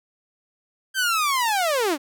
sawtooth linear sweep, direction down, 1583 to 261.6 Hz, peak -16 dBFS, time 0.94-1.98 s, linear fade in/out 50 ms, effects none

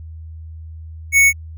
square tone, 2217 Hz, C#7, in tune, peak -9 dBFS, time 1.12-1.33 s, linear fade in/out 50 ms, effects added 80 Hz sine -31 dBFS peak until 1.57 s

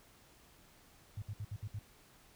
sine tone bursts, 103.83 Hz, G#2, in tune, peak -38 dBFS, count 6, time 1.17-1.791 s, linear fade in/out 5 ms, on 51 ms, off 63 ms, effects pink hiss -63 dBFS RMS until 2.35 s

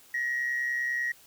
sine tone with amplitude modulation, 1898 Hz, A#6, 31 cents sharp, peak -23 dBFS, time 0.14-1.12 s, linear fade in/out 5 ms, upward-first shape sine, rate 130 Hz, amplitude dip 55%, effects tanh soft clip ceiling -23 dBFS + white hiss -56 dBFS RMS until 1.26 s

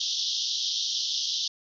pink band-pass noise, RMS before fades -29 dBFS, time 0-1.48 s, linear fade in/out 5 ms, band 3100 to 6000 Hz, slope 96 dB/octave, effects none

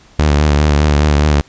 sawtooth tone with vibrato, 74.1 Hz, D2, 16 cents sharp, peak -5 dBFS, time 0.19-1.41 s, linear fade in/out 0 ms, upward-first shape triangle, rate 4.9 Hz, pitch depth 60 cents each way, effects pink hiss -46 dBFS RMS until 1.48 s + resampled to 16000 Hz

